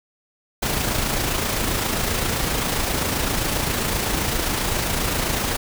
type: noise with amplitude modulation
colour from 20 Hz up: pink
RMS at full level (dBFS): -21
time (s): 0.62-5.57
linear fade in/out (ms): 10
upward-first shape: sine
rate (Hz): 27.6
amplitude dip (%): 40
effects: none